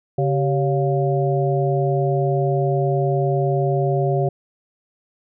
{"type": "harmonic tone with a mistuned harmonic", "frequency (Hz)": 140, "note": "C#3", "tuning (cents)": 18, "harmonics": [1, 3, 4, 5], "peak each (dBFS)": [-19, -22, -25, -25], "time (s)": [0.18, 4.29], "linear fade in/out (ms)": 5, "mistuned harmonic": 3, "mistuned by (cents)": -130, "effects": []}